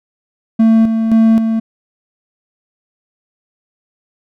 triangle tone with tremolo, 224 Hz, A3, 31 cents sharp, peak -4 dBFS, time 0.59-1.6 s, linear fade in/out 10 ms, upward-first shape square, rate 1.9 Hz, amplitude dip 50%, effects none

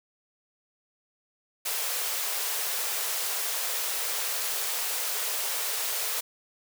white high-pass noise, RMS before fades -30 dBFS, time 1.65-6.21 s, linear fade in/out 10 ms, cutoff 400 Hz, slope 96 dB/octave, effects none

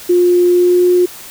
sine tone with pitch glide, 354.3 to 358 Hz, F4 to F4, +25 to +43 cents, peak -7 dBFS, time 0.09-1.06 s, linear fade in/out 10 ms, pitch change +18 cents, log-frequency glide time 0.48-0.86 s, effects white hiss -33 dBFS RMS until 1.3 s

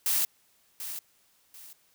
blue noise with echo, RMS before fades -26 dBFS, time 0.06-0.25 s, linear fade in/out 2 ms, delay 740 ms, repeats 2, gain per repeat -11 dB, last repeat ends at 1.73 s, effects white hiss -66 dBFS RMS until 1.94 s

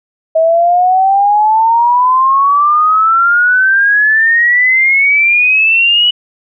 sine exponential sweep, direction up, 638 to 2960 Hz, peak -6 dBFS, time 0.35-6.11 s, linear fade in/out 10 ms, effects none

